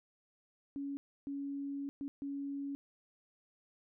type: tone bursts at uneven times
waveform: sine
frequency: 280 Hz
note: C#4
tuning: 18 cents sharp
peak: -37 dBFS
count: 4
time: 0.76-0.97 / 1.27-1.89 / 2.01-2.08 / 2.22-2.75 s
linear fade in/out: 0 ms
effects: none